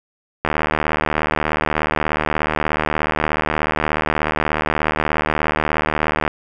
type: click train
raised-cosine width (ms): 0.5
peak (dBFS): -3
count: 448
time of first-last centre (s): 0.45-6.278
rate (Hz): 76.7
effects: none